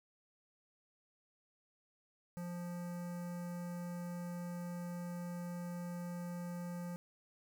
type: tone with notch filter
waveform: square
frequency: 175.1 Hz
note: F3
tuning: 5 cents sharp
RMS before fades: -43 dBFS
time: 2.37-6.96 s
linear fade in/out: 0 ms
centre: 3400 Hz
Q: 0.64
effects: 13-bit